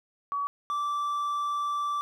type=tone pair in turn; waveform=sine / triangle; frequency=1135 / 1166.2 Hz; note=C#6 / D6; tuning=+41 / -13 cents; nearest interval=unison; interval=46 cents; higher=second; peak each=-27 / -25 dBFS; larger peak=second; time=0.32-0.47 / 0.7-2.01 s; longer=second; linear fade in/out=0 ms; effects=none